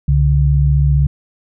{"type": "tone pair together", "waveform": "sine", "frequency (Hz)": [67.07, 142.6], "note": ["C2", "C#3"], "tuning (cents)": [43, 49], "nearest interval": "octave + minor second", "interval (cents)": 1306, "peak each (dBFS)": -12, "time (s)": [0.08, 1.07], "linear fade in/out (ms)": 5, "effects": []}